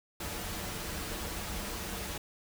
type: noise with comb filter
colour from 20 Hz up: pink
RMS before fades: -38 dBFS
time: 0.2-2.18 s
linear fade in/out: 5 ms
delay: 7.6 ms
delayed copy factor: -0.55
effects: none